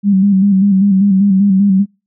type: tone with vibrato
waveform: sine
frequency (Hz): 196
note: G3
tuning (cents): 0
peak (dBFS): -7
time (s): 0.03-1.86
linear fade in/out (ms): 50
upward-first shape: square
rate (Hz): 5.1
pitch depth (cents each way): 53
effects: noise-tail reverb RT60 0.3 s tail -25 dB re dry